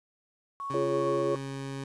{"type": "tone with tremolo", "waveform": "sine", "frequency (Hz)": 1108.7, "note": "C#6", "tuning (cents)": 0, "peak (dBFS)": -32, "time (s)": [0.6, 1.36], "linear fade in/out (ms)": 0, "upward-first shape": "triangle", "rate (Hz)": 2.6, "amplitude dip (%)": 50}
{"type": "tone", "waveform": "20% pulse", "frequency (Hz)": 136.6, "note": "C#3", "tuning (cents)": -25, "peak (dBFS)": -30, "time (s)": [0.7, 1.84], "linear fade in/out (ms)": 2}
{"type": "chord", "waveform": "sine", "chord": "Db major", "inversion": "first", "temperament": "just", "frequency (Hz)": [346.5, 415.8, 554.4], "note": ["F4", "Ab4", "Db5"], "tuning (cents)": [-14, 2, 0], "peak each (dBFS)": -30, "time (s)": [0.74, 1.35], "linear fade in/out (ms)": 2}
{"effects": ["resampled to 22050 Hz", "10-bit"]}